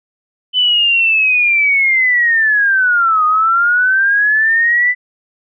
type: linear two-way sweep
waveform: sine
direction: down then up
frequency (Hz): 3029 to 1230 to 1998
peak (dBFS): -9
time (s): 0.53-4.95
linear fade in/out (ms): 50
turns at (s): 3.25
effects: none